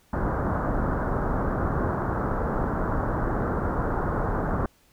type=low-pass noise; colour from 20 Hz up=pink; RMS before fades=-26 dBFS; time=0.13-4.66 s; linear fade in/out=2 ms; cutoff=1500 Hz; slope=48 dB/octave; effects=pink hiss -61 dBFS RMS until 4.92 s